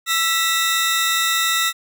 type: tone cluster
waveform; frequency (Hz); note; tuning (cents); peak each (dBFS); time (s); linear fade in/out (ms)
sawtooth; 1331 / 1958 / 3701; E6 / B6 / A#7; +16 / -15 / -13; -18; 0.06-1.73; 50
effects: none